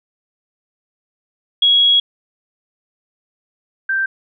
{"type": "tone pair in turn", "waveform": "sine", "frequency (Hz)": [3322, 1567.8], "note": ["G#7", "G6"], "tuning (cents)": [0, 0], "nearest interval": "octave + minor second", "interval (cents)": 1300, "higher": "first", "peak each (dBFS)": [-9, -15], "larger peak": "first", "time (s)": [[1.62, 2], [3.89, 4.06]], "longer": "first", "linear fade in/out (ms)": 5, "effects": []}